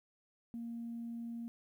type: tone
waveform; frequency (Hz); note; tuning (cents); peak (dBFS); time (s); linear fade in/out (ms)
sine; 233.1; A#3; 0; -39; 0.54-1.48; 0
effects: tanh soft clip ceiling -35 dBFS + 12-bit